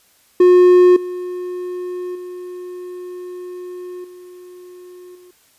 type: tone with level steps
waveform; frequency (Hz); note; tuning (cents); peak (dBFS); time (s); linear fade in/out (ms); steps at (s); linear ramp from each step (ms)
triangle; 360; F#4; -47; -4 / -21 / -26 / -34 / -40; 0.4-5.31; 5; 0.96 / 2.15 / 4.04 / 5.15; 5
effects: white hiss -55 dBFS RMS until 5.58 s + resampled to 32000 Hz